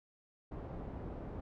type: low-pass noise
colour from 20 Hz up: pink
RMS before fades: -44 dBFS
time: 0.51-1.41 s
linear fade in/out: 10 ms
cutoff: 690 Hz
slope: 12 dB/octave
effects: none